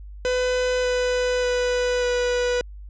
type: tone with pitch steps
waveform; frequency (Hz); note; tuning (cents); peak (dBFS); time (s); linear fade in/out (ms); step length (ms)
45% pulse; 502 / 498.2 / 494.5 / 490.8; B4 / B4 / B4 / B4; +28 / +15 / +2 / -11; -20; 0.25-2.61; 0; 590
effects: added 50 Hz sine -36 dBFS peak until 2.89 s + resampled to 16000 Hz